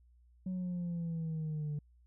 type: exponential sweep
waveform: sine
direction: down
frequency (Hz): 186.6 to 146.8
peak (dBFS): -32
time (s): 0.46-1.79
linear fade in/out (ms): 5
effects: tanh soft clip ceiling -33 dBFS + added 60 Hz sine -61 dBFS peak until 2.06 s